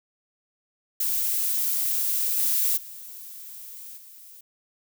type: noise with level steps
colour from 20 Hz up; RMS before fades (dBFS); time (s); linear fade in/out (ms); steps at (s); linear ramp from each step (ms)
violet; -25 / -23 / -41 / -47; 1-4.41; 5; 2.37 / 2.76 / 3.96; 20
effects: none